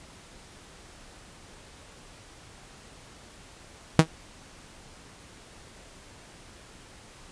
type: tone with exponential decay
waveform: sawtooth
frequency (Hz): 159.9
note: D#3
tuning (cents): +48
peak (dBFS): -5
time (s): 3.99-4.07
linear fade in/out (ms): 0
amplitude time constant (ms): 16
effects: pink hiss -50 dBFS RMS until 7.31 s + resampled to 22050 Hz